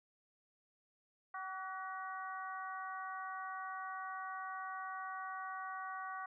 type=harmonic tone with a mistuned harmonic; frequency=380 Hz; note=F#4; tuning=46 cents sharp; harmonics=2 / 3 / 4 / 5; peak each=-47 / -44 / -48 / -52 dBFS; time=1.34-6.26 s; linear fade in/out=5 ms; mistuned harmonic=4; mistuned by=-41 cents; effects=none